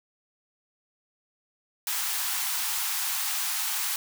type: high-pass noise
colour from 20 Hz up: white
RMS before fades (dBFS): -29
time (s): 1.87-3.96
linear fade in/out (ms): 2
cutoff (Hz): 750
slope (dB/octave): 96
effects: none